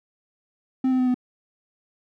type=tone with pitch steps; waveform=triangle; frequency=260.5 / 257.1 / 253.7 / 250.3 Hz; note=C4 / C4 / B3 / B3; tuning=-7 / -30 / +47 / +23 cents; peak=-16 dBFS; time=0.84-1.144 s; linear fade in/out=5 ms; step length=76 ms; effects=none